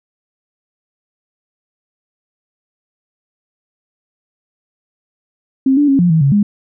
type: tone with pitch steps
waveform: sine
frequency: 266.5 / 291 / 273.6 / 175.7 / 160.6 / 138.8 / 205.3 Hz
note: C4 / D4 / C#4 / F3 / E3 / C#3 / G#3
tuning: +32 / -16 / -23 / +11 / -45 / +3 / -20 cents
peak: -8 dBFS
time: 5.66-6.43 s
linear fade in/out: 5 ms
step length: 110 ms
effects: none